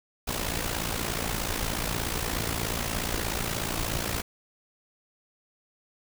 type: noise with amplitude modulation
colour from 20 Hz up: pink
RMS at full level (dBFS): -27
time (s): 0.27-4.22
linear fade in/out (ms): 10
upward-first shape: sine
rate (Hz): 56.8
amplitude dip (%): 70
effects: none